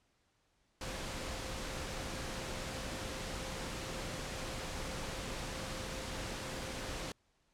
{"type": "tone in noise", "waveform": "sine", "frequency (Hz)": 524, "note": "C5", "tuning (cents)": 2, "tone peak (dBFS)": -50, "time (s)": [0.81, 7.12], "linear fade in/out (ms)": 2, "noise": "pink", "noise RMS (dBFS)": -41, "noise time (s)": [0.81, 7.12], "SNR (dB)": -12, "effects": ["pink hiss -75 dBFS RMS until 7.53 s", "low-pass 8000 Hz 12 dB/octave"]}